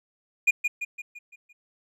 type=tone with echo; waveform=triangle; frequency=2435 Hz; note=D#7; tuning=38 cents flat; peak=-14 dBFS; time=0.47-0.51 s; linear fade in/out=10 ms; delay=170 ms; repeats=6; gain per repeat=-6 dB; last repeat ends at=1.53 s; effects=none